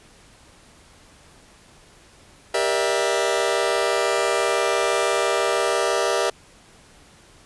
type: chord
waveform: sawtooth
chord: E half-diminished seventh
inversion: first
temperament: just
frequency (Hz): 395.6 / 474.7 / 593.3 / 659.3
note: G4 / Bb4 / D5 / E5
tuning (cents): +16 / +31 / +18 / 0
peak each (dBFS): -21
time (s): 2.54-6.3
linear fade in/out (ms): 5
effects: pink hiss -51 dBFS RMS until 7.45 s + resampled to 24000 Hz